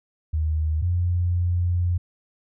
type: tone pair in turn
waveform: sine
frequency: 78.1 / 88.15 Hz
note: D#2 / F2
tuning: +7 / +17 cents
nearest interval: major second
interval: 210 cents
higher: second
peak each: -20 / -19 dBFS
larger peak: second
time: 0.33-0.82 / 0.82-1.98 s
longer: second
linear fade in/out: 10 ms
effects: none